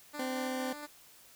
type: tone with tremolo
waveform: 10% pulse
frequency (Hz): 295.3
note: D4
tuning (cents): +10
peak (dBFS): -32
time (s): 0.13-0.87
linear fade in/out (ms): 20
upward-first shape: square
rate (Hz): 4.3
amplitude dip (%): 30
type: tone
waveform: 20% pulse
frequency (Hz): 258.3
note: C4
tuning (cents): -22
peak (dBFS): -29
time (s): 0.19-0.73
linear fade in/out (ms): 5
effects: white hiss -58 dBFS RMS until 1.35 s